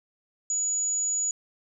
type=tone; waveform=sine; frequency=6860 Hz; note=A8; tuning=45 cents flat; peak=-24 dBFS; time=0.5-1.31 s; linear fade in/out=2 ms; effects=none